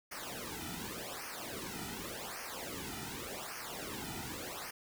pink noise with flanger, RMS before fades -43 dBFS, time 0.11-4.71 s, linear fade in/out 10 ms, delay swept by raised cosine 0.26 to 1.86 ms, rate 0.87 Hz, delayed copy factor -0.9, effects none

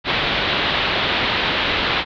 white low-pass noise, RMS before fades -20 dBFS, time 0.04-2.05 s, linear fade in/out 50 ms, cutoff 3900 Hz, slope 48 dB/octave, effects none

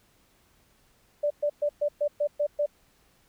sine tone bursts, 587 Hz, D5, 1 cent flat, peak -22 dBFS, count 8, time 1.23-2.662 s, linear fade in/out 10 ms, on 74 ms, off 120 ms, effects pink hiss -64 dBFS RMS until 3.28 s

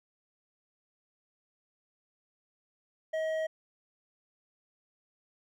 triangle tone with hard clipping, 635 Hz, D#5, 35 cents sharp, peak -31 dBFS, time 3.13-3.47 s, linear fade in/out 10 ms, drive 11 dB, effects none

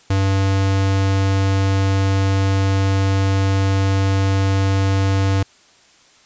square tone, 97.1 Hz, G2, 16 cents flat, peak -15 dBFS, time 0.1-5.43 s, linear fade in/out 5 ms, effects white hiss -51 dBFS RMS until 6.25 s + resampled to 16000 Hz

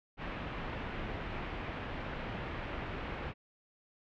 pink low-pass noise, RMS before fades -40 dBFS, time 0.17-3.34 s, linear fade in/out 50 ms, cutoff 2800 Hz, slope 24 dB/octave, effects none

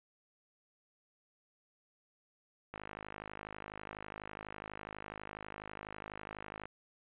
click train, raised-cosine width 0.5 ms, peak -28 dBFS, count 205, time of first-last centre 2.74-6.656 s, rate 52.1 Hz, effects resampled to 8000 Hz

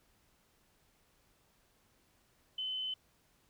sine tone, 3041 Hz, F#7, 47 cents sharp, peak -35 dBFS, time 2.58-2.94 s, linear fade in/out 5 ms, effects pink hiss -71 dBFS RMS until 3.49 s

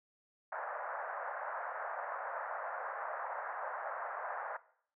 pink band-pass noise, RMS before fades -41 dBFS, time 0.52-4.57 s, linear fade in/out 5 ms, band 570 to 1700 Hz, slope 48 dB/octave, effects noise-tail reverb RT60 0.6 s tail -18 dB re dry

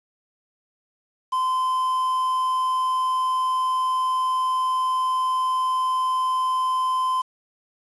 triangle tone with quantisation, 1030 Hz, C6, 28 cents flat, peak -18 dBFS, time 1.32-7.22 s, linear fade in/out 10 ms, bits 7, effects resampled to 22050 Hz

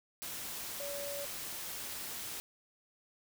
sine tone in noise, 569 Hz, C#5, 45 cents sharp, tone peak -40 dBFS, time 0.8-1.25 s, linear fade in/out 0 ms, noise white, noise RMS -42 dBFS, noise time 0.22-2.4 s, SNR -1 dB, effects none

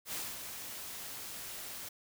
white noise with ADSR envelope, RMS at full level -38 dBFS, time 0.05-1.89 s, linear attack 80 ms, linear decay 230 ms, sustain -6 dB, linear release 8 ms, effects none

